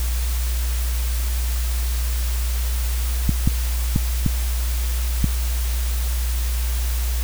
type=clicks; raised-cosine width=5 ms; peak=-4 dBFS; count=5; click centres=3.293 / 3.475 / 3.961 / 4.263 / 5.243 s; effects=added 60 Hz sine -19 dBFS peak until 7.23 s + white hiss -32 dBFS RMS until 7.23 s